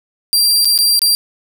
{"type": "tone with dropouts", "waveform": "sawtooth", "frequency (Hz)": 4729, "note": "D8", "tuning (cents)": 11, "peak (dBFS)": -7, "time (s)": [0.33, 1.15], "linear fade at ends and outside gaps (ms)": 0, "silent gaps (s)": [[0.647, 0.654], [0.778, 0.788], [0.992, 1.018]], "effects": []}